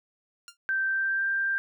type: tone with exponential decay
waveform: 10% pulse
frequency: 1396.9 Hz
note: F6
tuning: in tune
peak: -31 dBFS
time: 0.48-0.57 s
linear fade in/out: 1 ms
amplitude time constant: 19 ms
type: tone with pitch glide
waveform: sine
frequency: 1561 to 1582.8 Hz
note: G6 to G6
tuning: -8 to +16 cents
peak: -24 dBFS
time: 0.69-1.58 s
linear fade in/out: 0 ms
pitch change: +24 cents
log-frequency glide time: 0.87-1.28 s
effects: none